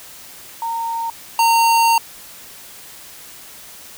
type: tone pair in turn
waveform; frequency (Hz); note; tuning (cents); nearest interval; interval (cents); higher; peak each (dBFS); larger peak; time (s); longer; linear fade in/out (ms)
sine / square; 919 / 919; A#5 / A#5; -25 / -25; unison; 0; neither; -20 / -12; second; 0.62-1.1 / 1.39-1.98; second; 2
effects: white hiss -39 dBFS RMS until 3.97 s